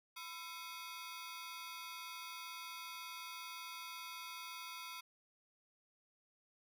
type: ring-modulated tone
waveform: 15% pulse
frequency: 1174.7 Hz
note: D6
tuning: in tune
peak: -37 dBFS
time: 0.16-5.01 s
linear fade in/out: 10 ms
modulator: 169 Hz
effects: none